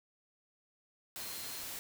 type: tone in noise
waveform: sine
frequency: 4186 Hz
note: C8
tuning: in tune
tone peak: -50 dBFS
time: 1.2-1.62 s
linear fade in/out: 0 ms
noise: white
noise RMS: -43 dBFS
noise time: 1.16-1.79 s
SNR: -10 dB
effects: none